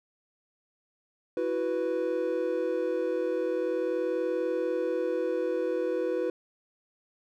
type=chord; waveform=triangle; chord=E suspended second; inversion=none; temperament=equal; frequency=329.6 / 370 / 493.9 Hz; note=E4 / F#4 / B4; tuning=0 / 0 / 0 cents; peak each=-31 / -30 / -27 dBFS; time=1.37-6.3 s; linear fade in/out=2 ms; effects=none